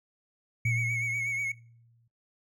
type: tone with exponential decay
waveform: sine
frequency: 116.54 Hz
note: A#2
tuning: in tune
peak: -25 dBFS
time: 0.65-2.08 s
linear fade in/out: 5 ms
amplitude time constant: 310 ms
type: tone with vibrato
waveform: triangle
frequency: 2217 Hz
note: C#7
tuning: in tune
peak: -27 dBFS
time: 0.65-1.52 s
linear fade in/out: 5 ms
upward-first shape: triangle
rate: 8.2 Hz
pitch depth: 53 cents each way
effects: noise-tail reverb RT60 0.4 s tail -22 dB re dry